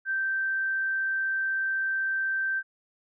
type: tone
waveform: sine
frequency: 1561 Hz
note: G6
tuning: 8 cents flat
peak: -25 dBFS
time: 0.05-2.63 s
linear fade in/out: 50 ms
effects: none